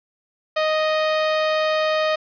sawtooth tone, 622.3 Hz, D#5, in tune, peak -14 dBFS, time 0.56-2.16 s, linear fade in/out 10 ms, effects resampled to 11025 Hz + 7-bit

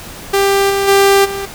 sawtooth tone with level steps, 395.2 Hz, G4, 14 cents sharp, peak -6 / -9 / -3 / -16 dBFS, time 0.33-1.46 s, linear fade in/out 10 ms, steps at 0.69 / 0.87 / 1.24 s, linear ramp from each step 20 ms, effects pink hiss -31 dBFS RMS until 1.54 s

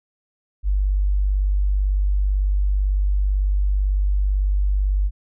sine tone, 49 Hz, G1, in tune, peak -16 dBFS, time 0.63-5.11 s, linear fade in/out 50 ms, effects none

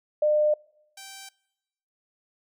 sine / 5% pulse tone pair in turn, 603 / 779.5 Hz, D5 / G5, +46 / -10 cents, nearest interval major third, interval 444 cents, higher second, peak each -18 / -29 dBFS, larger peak first, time 0.22-0.54 / 0.97-1.29 s, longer neither, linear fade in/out 5 ms, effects noise-tail reverb RT60 1.0 s tail -26 dB re dry + MP3 96 kbps

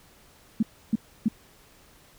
sine tone bursts, 220 Hz, A3, in tune, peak -18 dBFS, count 3, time 0.6-1.284 s, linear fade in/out 5 ms, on 28 ms, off 300 ms, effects pink hiss -56 dBFS RMS until 2.18 s

